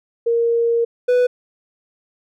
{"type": "tone pair in turn", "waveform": ["sine", "triangle"], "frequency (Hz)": [466.2, 494.8], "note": ["A#4", "B4"], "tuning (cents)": [0, 3], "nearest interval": "minor second", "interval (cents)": 103, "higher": "second", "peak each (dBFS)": [-14, -10], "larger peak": "second", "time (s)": [[0.26, 0.85], [1.08, 1.27]], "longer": "first", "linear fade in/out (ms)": 10, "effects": []}